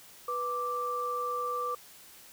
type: tone pair together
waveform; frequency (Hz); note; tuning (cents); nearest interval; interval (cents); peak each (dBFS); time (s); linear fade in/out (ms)
sine; 491.5 / 1174; B4 / D6; -8 / -1; octave + minor third; 1507; -36 / -31; 0.28-1.75; 5
effects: white hiss -53 dBFS RMS until 2.32 s